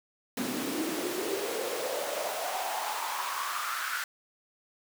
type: noise with high-pass filter sweep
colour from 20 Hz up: pink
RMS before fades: -33 dBFS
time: 0.37-4.04 s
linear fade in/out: 2 ms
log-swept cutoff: 240 to 1500 Hz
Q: 5.2
effects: none